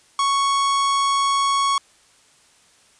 45% pulse tone, 1108.7 Hz, C#6, in tune, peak -17 dBFS, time 0.19-1.78 s, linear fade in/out 2 ms, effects white hiss -55 dBFS RMS until 2.99 s + resampled to 22050 Hz

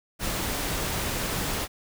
pink noise, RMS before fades -29 dBFS, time 0.19-1.68 s, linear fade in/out 50 ms, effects none

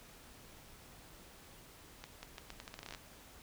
accelerating click train, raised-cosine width 0.2 ms, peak -28 dBFS, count 15, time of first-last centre 2.04-2.948 s, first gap 190 ms, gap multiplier 0.8, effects pink hiss -57 dBFS RMS until 3.42 s

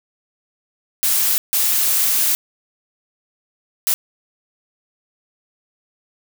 blue noise bursts at uneven times, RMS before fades -17 dBFS, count 3, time 1.03-1.38 / 1.53-2.35 / 3.87-3.94 s, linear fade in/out 0 ms, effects none

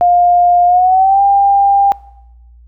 sine tone with pitch glide, 706 to 797 Hz, F5 to G5, +19 to +28 cents, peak -6 dBFS, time 0.01-1.92 s, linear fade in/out 0 ms, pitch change +209 cents, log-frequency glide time 0.66-1.22 s, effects noise-tail reverb RT60 0.9 s tail -22 dB re dry + added 59 Hz sine -38 dBFS peak until 2.67 s

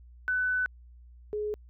sine tone pair in turn, 1500 / 420.9 Hz, F#6 / G#4, +23 / +23 cents, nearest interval octave + minor seventh, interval 2200 cents, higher first, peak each -25 / -29 dBFS, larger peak first, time 0.28-0.66 / 1.33-1.54 s, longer first, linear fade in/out 0 ms, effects added 60 Hz sine -49 dBFS peak until 1.69 s

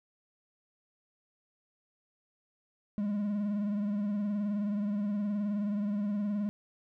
triangle tone with vibrato, 205.6 Hz, G#3, 17 cents flat, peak -27 dBFS, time 2.98-6.49 s, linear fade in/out 0 ms, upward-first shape triangle, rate 19 Hz, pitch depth 64 cents each way, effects none

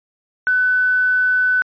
sine tone with quantisation, 1500 Hz, F#6, 23 cents sharp, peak -13 dBFS, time 0.47-1.62 s, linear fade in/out 0 ms, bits 7, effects resampled to 11025 Hz

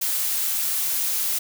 blue noise, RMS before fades -24 dBFS, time 0.01-1.39 s, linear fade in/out 10 ms, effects none

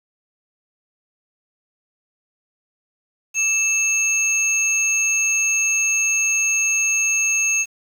sine tone pair together, 2637 / 6478 Hz, E7 / G#8, 0 / -44 cents, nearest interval octave + major third, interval 1556 cents, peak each -18 dBFS, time 3.34-7.66 s, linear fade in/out 50 ms, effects tanh soft clip ceiling -11 dBFS + 7-bit

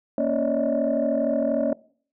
sine tone cluster, 234.1 / 277.5 / 556 / 589 / 633 Hz, A#3 / C#4 / C#5 / D5 / D#5, +8 / +2 / +5 / +5 / +30 cents, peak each -26 dBFS, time 0.18-1.73 s, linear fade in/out 2 ms, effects noise-tail reverb RT60 0.5 s tail -22 dB re dry + tanh soft clip ceiling -13 dBFS

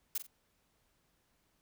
blue noise with echo, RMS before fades -34 dBFS, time 0.15-0.18 s, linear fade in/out 5 ms, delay 44 ms, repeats 2, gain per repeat -10 dB, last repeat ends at 0.268 s, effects pink hiss -75 dBFS RMS until 1.61 s

